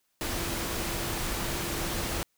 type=tone in noise; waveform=sine; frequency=340.1 Hz; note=F4; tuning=46 cents flat; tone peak=-41 dBFS; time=0.21-2.23 s; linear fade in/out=0 ms; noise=pink; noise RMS=-32 dBFS; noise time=0.21-2.23 s; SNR=-12 dB; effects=white hiss -74 dBFS RMS until 2.37 s